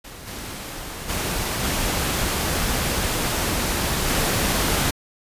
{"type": "noise with level steps", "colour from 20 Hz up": "pink", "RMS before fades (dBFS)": [-39, -33, -25, -23, -21], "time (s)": [0.04, 4.91], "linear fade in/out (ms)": 10, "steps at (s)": [0.26, 1.08, 1.63, 4.07], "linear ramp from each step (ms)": 20, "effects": ["resampled to 32000 Hz"]}